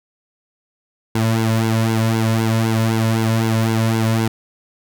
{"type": "tone with flanger", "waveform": "sawtooth", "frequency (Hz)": 112.2, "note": "A2", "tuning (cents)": 34, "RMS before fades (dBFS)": -17, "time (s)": [1.15, 4.28], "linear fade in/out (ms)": 5, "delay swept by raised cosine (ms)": [1.6, 2.6], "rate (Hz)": 3.9, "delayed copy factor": -0.95, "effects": []}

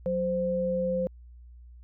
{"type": "tone pair together", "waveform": "sine", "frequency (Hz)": [183.8, 519.9], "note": ["F#3", "C5"], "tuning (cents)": [-11, -11], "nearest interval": "octave + tritone", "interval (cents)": 1800, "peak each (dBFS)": [-31, -26], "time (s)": [0.06, 1.07], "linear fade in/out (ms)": 0, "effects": ["added 60 Hz sine -46 dBFS peak until 1.83 s"]}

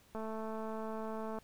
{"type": "click train", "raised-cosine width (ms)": 1, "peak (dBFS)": -29, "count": 273, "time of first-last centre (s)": [0.15, 1.386], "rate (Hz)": 220, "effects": ["pink hiss -65 dBFS RMS until 1.43 s"]}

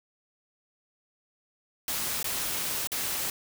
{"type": "noise with dropouts", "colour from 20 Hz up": "white", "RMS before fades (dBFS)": -31, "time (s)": [1.88, 3.3], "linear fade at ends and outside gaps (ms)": 1, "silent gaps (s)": [[2.229, 2.243], [2.872, 2.918]], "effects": []}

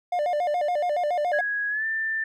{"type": "tone with vibrato", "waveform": "triangle", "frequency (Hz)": 650, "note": "E5", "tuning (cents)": -24, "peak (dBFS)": -20, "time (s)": [0.12, 1.41], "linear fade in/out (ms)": 5, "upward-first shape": "square", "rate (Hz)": 7.1, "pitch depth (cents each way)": 160}
{"type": "tone with pitch glide", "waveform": "sine", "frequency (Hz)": [1661.2, 1780.4], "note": ["G#6", "A6"], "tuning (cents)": [0, 20], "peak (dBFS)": -24, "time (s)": [1.33, 2.24], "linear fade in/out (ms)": 5, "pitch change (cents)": 120, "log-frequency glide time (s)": [1.69, 1.85]}
{"effects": []}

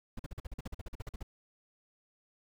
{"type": "noise bursts", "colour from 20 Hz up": "brown", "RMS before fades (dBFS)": -39, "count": 16, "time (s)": [0.17, 1.229], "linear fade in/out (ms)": 5, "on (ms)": 24, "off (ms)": 45, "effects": []}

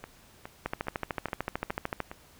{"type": "two click trains", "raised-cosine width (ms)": 0.5, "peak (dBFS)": [-24, -15], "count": [6, 19], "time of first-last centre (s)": [[0.04, 2.115], [0.66, 2.003]], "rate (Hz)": [2.41, 13.4], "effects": ["pink hiss -57 dBFS RMS until 2.39 s"]}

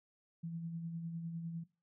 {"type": "tone with tremolo", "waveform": "sine", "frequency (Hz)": 166.6, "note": "E3", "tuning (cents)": 19, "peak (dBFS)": -38, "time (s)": [0.43, 1.64], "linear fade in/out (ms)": 10, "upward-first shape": "sine", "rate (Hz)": 9.9, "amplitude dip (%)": 45, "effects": ["noise-tail reverb RT60 0.3 s tail -18 dB re dry"]}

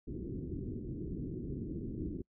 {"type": "low-pass noise", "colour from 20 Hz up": "white", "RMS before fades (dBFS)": -40, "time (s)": [0.07, 2.22], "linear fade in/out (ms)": 5, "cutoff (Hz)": 370, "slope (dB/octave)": 48, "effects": ["noise-tail reverb RT60 0.1 s tail -26 dB re dry"]}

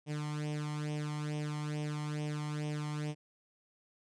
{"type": "tone with flanger", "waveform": "sawtooth", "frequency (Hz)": 150, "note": "D3", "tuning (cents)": 37, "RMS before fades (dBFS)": -37, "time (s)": [0.06, 3.15], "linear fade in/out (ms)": 50, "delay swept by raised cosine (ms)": [0.34, 0.97], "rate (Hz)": 2.3, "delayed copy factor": 0.75, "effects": ["resampled to 22050 Hz"]}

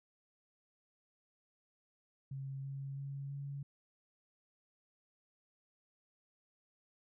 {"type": "tone with pitch steps", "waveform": "sine", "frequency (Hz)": [135.8, 137.3, 138.81, 140.35], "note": ["C#3", "C#3", "C#3", "C#3"], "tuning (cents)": [-35, -16, 3, 22], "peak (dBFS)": -40, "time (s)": [2.31, 3.63], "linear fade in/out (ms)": 5, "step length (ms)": 330, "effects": []}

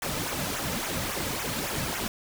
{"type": "noise with flanger", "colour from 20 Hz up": "pink", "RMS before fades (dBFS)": -31, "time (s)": [0.02, 2.08], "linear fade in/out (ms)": 2, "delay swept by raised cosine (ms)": [0.21, 2.81], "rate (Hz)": 3.6, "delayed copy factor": -0.7, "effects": []}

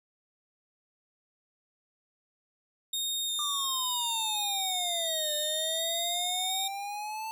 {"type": "tone with vibrato", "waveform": "sawtooth", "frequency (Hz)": 3676, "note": "A#7", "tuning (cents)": -25, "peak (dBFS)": -27, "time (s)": [2.93, 6.68], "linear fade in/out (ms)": 5, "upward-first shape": "square", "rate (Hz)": 1.4, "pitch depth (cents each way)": 11}
{"type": "exponential two-way sweep", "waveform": "square", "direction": "down then up", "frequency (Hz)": [1193, 596, 890], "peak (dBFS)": -35, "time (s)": [3.39, 7.31], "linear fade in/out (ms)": 0, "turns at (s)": 5.34}
{"effects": []}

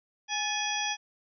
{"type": "harmonic tone with a mistuned harmonic", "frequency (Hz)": 830.6, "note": "G#5", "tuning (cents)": 0, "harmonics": [1, 2, 3, 4, 6, 7], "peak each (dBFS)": [-34, -36, -35, -34, -40, -36], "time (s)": [0.28, 0.97], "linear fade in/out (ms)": 50, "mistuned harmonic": 2, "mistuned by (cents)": 80, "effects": []}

